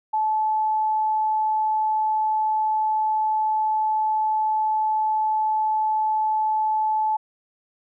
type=tone; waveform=sine; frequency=866 Hz; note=A5; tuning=28 cents flat; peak=-19 dBFS; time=0.13-7.17 s; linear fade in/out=10 ms; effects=none